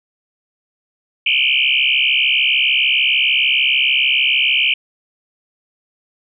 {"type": "tone with frequency modulation", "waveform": "sine", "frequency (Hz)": 2700, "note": "E7", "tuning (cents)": 41, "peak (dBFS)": -12, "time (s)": [1.26, 4.74], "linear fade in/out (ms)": 5, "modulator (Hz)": 66.7, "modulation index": 5.9, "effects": []}